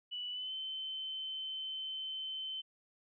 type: tone with pitch glide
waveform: sine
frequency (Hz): 2960 to 3073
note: F#7 to G7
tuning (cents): 0 to -35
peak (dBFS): -38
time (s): 0.11-2.62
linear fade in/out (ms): 20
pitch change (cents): +65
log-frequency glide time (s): 0.31-0.53
effects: none